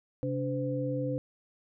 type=tone cluster; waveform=sine; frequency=134.1 / 289 / 509 Hz; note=C3 / D4 / C5; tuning=+43 / -28 / -48 cents; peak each=-33 / -34 / -33 dBFS; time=0.23-1.18 s; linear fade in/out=0 ms; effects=none